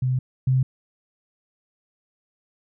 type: tone pair in turn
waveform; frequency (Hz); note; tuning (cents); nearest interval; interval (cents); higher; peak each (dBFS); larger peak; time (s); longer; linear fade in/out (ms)
sine; 128.2 / 130.14; C3 / C3; -35 / -9; unison; 26; second; -19 / -16; second; 0.02-0.19 / 0.47-0.63; first; 5
effects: none